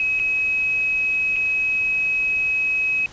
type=tone with dropouts; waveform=sine; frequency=2550 Hz; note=D#7; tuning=42 cents sharp; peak=-18 dBFS; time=0-3.06 s; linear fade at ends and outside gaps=1 ms; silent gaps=0.192-0.197 / 1.36-1.364 s; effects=pink hiss -43 dBFS RMS until 3.12 s + resampled to 16000 Hz